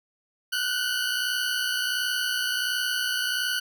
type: tone pair together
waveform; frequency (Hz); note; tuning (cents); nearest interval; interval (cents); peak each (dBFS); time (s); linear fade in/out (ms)
20% pulse; 1456.6 / 1518; F#6 / F#6; -28 / +44; minor second; 72; -23; 0.52-3.6; 10
effects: none